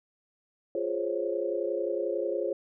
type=chord; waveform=sine; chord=Db major seventh; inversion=first; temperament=equal; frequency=349.2 / 415.3 / 523.3 / 554.4 Hz; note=F4 / Ab4 / C5 / Db5; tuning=0 / 0 / 0 / 0 cents; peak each=-33 dBFS; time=0.75-2.53 s; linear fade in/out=2 ms; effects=none